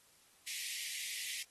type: high-pass noise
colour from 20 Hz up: pink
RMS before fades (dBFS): -42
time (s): 0.47-1.43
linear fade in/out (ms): 5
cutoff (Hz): 1900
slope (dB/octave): 96
effects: white hiss -66 dBFS RMS until 1.5 s + AAC 32 kbps